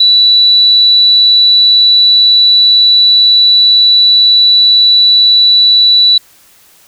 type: tone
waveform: sine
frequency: 3951 Hz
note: B7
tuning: in tune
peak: -3 dBFS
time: 0-6.18 s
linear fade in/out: 5 ms
effects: white hiss -44 dBFS RMS until 6.87 s